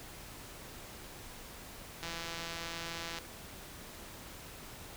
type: click train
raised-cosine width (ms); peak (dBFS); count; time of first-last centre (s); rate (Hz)
0.2; -23; 194; 2.03-3.186; 167
effects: pink hiss -49 dBFS RMS until 4.96 s